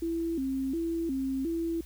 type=tone with vibrato; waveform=sine; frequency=297.9 Hz; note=D4; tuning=25 cents sharp; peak=-28 dBFS; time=0.02-1.81 s; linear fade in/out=5 ms; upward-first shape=square; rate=1.4 Hz; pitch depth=190 cents each way; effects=added 60 Hz sine -45 dBFS peak until 1.85 s + white hiss -56 dBFS RMS until 1.85 s